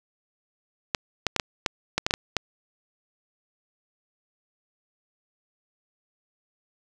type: clicks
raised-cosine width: 0.2 ms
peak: -5 dBFS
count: 10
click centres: 0.948 / 1.267 / 1.363 / 1.398 / 1.662 / 1.98 / 2.065 / 2.109 / 2.139 / 2.367 s
effects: none